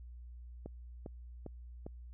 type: click train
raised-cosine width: 2 ms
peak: -30 dBFS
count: 4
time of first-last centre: 0.66-1.865 s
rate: 2.49 Hz
effects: added 60 Hz sine -47 dBFS peak until 2.13 s